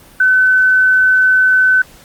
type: tone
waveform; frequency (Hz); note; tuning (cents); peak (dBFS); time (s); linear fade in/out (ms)
sine; 1515; F#6; +40; -7; 0.2-1.82; 5
effects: pink hiss -42 dBFS RMS until 2.04 s + Opus 32 kbps